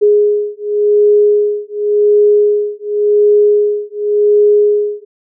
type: beating tone pair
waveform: sine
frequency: 415.3 / 416.2 Hz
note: G#4 / G#4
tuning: 0 / +4 cents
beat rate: 0.9 Hz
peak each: -11 dBFS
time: 0.01-5.05 s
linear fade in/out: 20 ms
effects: none